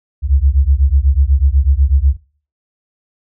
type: beating tone pair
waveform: sine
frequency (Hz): 65.1 / 73.2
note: C2 / D2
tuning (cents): -8 / -5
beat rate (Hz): 8.1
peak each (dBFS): -12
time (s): 0.22-2.17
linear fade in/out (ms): 50
effects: noise-tail reverb RT60 0.4 s tail -18 dB re dry